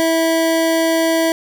square tone pair together, 326.9 / 653.8 Hz, E4 / E5, -14 / -14 cents, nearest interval octave, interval 1200 cents, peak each -17 dBFS, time 0-1.32 s, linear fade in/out 0 ms, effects none

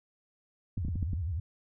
sine tone with vibrato, 83.9 Hz, E2, 31 cents sharp, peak -30 dBFS, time 0.77-1.4 s, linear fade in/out 5 ms, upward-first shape sine, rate 10 Hz, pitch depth 250 cents each way
clicks, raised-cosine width 5 ms, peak -22 dBFS, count 6, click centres 0.777 / 0.85 / 0.884 / 0.957 / 1.028 / 1.133 s
effects none

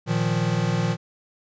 square chord, Bb suspended fourth, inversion none, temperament equal, 116.54 / 155.56 / 174.61 Hz, Bb2 / Eb3 / F3, 0 / 0 / 0 cents, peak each -26 dBFS, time 0.06-0.97 s, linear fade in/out 50 ms, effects resampled to 16000 Hz

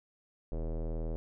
square tone with low-pass filter, 40.27 Hz, E1, 40 cents flat, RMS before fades -35 dBFS, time 0.52-1.16 s, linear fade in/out 0 ms, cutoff 520 Hz, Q 2.7, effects none

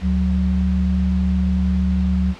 sine tone pair together, 73.42 / 185 Hz, D2 / F#3, 0 / 0 cents, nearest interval octave + major third, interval 1600 cents, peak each -18 dBFS, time 0.01-2.35 s, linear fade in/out 50 ms, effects pink hiss -39 dBFS RMS until 2.39 s + low-pass 4000 Hz 12 dB/octave

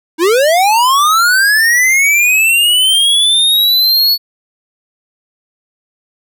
square linear sweep, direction up, 307.1 to 4435 Hz, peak -8 dBFS, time 0.18-4.18 s, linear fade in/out 50 ms, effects none

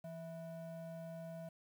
triangle ring-modulated tone, 410.5 Hz, G#4, 20 cents flat, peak -40 dBFS, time 0.04-1.49 s, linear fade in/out 5 ms, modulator 244 Hz, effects 11-bit

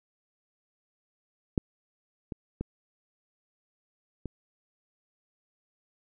clicks, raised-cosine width 3 ms, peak -11 / -22 / -19 / -22 dBFS, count 4, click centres 1.578 / 2.322 / 2.61 / 4.257 s, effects none

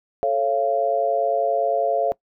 sine chord, A augmented, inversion none, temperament just, 440 / 550 / 687.5 Hz, A4 / C#5 / E#5, 0 / -14 / -27 cents, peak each -25 / -22 / -21 dBFS, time 0.23-2.12 s, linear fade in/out 0 ms, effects noise-tail reverb RT60 0.1 s tail -22 dB re dry

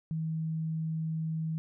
sine tone, 160 Hz, D#3, 49 cents sharp, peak -30 dBFS, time 0.11-1.58 s, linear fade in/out 0 ms, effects none

